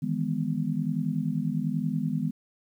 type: chord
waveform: sine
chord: E major seventh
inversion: third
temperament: just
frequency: 154.51 / 164.81 / 206 / 247.2 Hz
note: D#3 / E3 / G#3 / B3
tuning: -12 / 0 / -14 / +2 cents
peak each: -31 dBFS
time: 0.02-2.31 s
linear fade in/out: 10 ms
effects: 10-bit